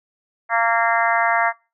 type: harmonic tone with a mistuned harmonic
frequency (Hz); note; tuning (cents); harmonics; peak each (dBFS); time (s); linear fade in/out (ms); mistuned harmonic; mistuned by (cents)
230; A#3; -23; 3 / 4 / 5 / 6 / 7 / 8 / 9; -21 / -22 / -23 / -24 / -24 / -25 / -26; 0.49-1.53; 50; 7; +23
effects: noise-tail reverb RT60 0.3 s tail -24 dB re dry